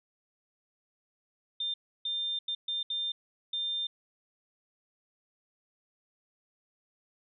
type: tone bursts at uneven times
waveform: sine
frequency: 3600 Hz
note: A7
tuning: 39 cents sharp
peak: -30 dBFS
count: 6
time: 1.6-1.74 / 2.05-2.39 / 2.48-2.55 / 2.68-2.83 / 2.9-3.12 / 3.53-3.87 s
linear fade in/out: 5 ms
effects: none